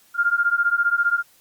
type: beating tone pair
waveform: sine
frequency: 1396 / 1411 Hz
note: F6 / F6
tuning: -1 / +17 cents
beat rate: 15 Hz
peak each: -20 dBFS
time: 0.14-1.23 s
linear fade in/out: 50 ms
effects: white hiss -56 dBFS RMS until 1.4 s + Opus 48 kbps